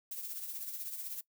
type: noise with tremolo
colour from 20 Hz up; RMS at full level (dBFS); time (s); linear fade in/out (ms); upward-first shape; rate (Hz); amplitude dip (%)
violet; -39; 0.11-1.21; 5; triangle; 16; 60
effects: noise-tail reverb RT60 0.1 s tail -20 dB re dry